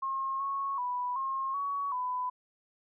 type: tone with pitch steps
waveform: sine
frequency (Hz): 1075 / 1101 / 987 / 1073 / 1125 / 1000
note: C6 / C#6 / B5 / C6 / C#6 / B5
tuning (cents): +47 / -12 / -1 / +43 / +25 / +21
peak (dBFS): -30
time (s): 0.02-2.3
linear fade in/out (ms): 10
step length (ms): 380
effects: none